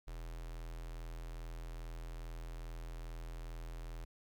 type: tone with notch filter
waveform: square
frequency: 41.2 Hz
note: E1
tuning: in tune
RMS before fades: -45 dBFS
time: 0.07-4.05 s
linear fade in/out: 10 ms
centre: 190 Hz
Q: 1.3
effects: 13-bit